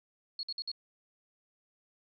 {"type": "tone bursts", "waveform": "sine", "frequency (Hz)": 4324, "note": "C#8", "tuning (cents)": -44, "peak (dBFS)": -34, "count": 4, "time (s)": [0.39, 0.716], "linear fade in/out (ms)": 2, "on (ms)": 41, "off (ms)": 54, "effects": []}